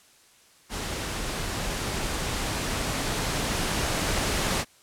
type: noise with level ramp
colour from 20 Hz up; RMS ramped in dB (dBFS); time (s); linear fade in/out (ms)
pink; -32 to -25; 0.69-4.65; 50
effects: white hiss -57 dBFS RMS until 4.82 s + low-pass 10000 Hz 12 dB/octave